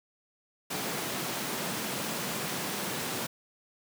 pink high-pass noise, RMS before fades -34 dBFS, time 0.7-3.27 s, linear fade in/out 10 ms, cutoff 140 Hz, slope 24 dB/octave, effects none

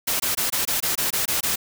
white noise bursts, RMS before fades -23 dBFS, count 10, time 0.07-1.559 s, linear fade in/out 10 ms, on 130 ms, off 21 ms, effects none

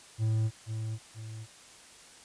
triangle tone with echo, 110.4 Hz, A2, 6 cents sharp, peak -23 dBFS, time 0.18-0.51 s, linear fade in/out 50 ms, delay 480 ms, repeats 2, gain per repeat -7 dB, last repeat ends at 1.47 s, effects white hiss -53 dBFS RMS until 2.24 s + resampled to 22050 Hz

